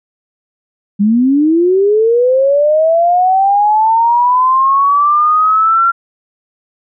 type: linear sweep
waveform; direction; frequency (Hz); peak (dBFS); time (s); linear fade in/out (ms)
sine; up; 196 to 1377; -7; 0.99-5.92; 20
effects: none